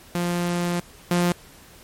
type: tone pair in turn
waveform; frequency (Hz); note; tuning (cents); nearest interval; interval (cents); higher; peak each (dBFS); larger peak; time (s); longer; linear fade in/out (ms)
sawtooth; 174.61 / 175.47; F3 / F3; 0 / +8; unison; 8; second; -18 / -14; second; 0.15-0.8 / 1.11-1.32; first; 2
effects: pink hiss -48 dBFS RMS until 1.83 s + MP3 64 kbps

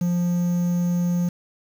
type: tone with quantisation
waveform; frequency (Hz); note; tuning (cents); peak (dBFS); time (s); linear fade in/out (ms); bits
triangle; 175.3; F3; +7; -17; 0.01-1.29; 5; 7
effects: none

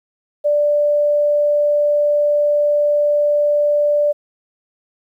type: tone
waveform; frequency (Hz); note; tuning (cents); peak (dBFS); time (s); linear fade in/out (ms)
sine; 588; D5; +2; -12; 0.44-4.13; 20
effects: 9-bit

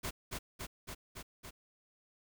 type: noise with echo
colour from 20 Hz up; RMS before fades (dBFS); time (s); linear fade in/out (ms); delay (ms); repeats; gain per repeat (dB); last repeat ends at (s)
pink; -38; 0.03-0.11; 20; 280; 5; -2; 1.51
effects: none

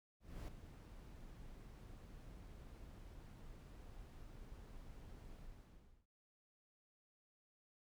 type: noise with ADSR envelope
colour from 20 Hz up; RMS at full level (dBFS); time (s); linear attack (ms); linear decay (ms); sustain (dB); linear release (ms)
brown; -45; 0.2-6.07; 280; 6; -10; 710
effects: none

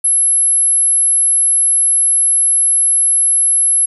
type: tone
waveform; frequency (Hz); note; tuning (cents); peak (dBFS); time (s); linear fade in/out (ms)
sine; 11040; F9; -21; -9; 0.04-3.86; 10
effects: none

